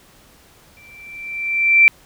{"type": "tone with exponential growth", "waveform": "sine", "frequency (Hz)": 2345, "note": "D7", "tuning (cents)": -3, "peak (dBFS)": -5, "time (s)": [0.77, 1.88], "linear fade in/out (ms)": 0, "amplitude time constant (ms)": 240, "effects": ["pink hiss -50 dBFS RMS until 2.05 s"]}